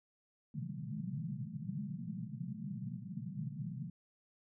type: band-pass noise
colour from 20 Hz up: pink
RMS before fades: -42 dBFS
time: 0.54-3.9 s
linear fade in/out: 5 ms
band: 120 to 220 Hz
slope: 96 dB/octave
effects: none